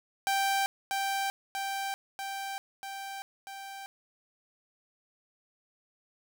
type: tone with echo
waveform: sawtooth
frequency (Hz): 784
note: G5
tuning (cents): 0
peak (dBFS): -22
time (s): 0.27-0.66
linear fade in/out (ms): 0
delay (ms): 640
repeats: 5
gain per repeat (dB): -3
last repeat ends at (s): 3.86
effects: none